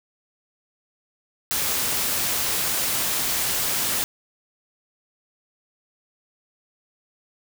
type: noise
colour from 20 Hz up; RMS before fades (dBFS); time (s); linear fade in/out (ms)
white; -24; 1.51-4.04; 0
effects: none